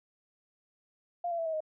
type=tone with pitch steps; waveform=sine; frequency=698.5 / 679 / 660.1 / 641.6 / 623.7 Hz; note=F5 / F5 / E5 / E5 / D#5; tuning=0 / -49 / +2 / -47 / +4 cents; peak=-30 dBFS; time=1.24-1.605 s; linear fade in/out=5 ms; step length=73 ms; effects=none